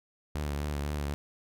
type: tone with vibrato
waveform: sawtooth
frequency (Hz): 73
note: D2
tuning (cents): -10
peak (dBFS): -27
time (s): 0.35-1.14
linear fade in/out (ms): 0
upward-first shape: triangle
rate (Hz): 3.9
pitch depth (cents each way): 48
effects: none